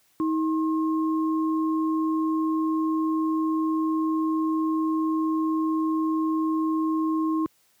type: tone pair together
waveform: sine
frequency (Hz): 317.7 / 1071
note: D#4 / C6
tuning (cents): +36 / +40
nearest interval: octave + major sixth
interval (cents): 2104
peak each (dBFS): -22 / -31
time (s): 0.2-7.46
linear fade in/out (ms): 0
effects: white hiss -64 dBFS RMS until 7.8 s + high-pass 80 Hz 12 dB/octave